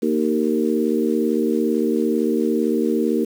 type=harmonic tone with a mistuned harmonic; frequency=77.78 Hz; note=D#2; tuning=in tune; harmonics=3 / 4 / 5 / 6; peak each=-21 / -22 / -23 / -24 dBFS; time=0.02-3.25 s; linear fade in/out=10 ms; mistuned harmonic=6; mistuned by=-17 cents; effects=7-bit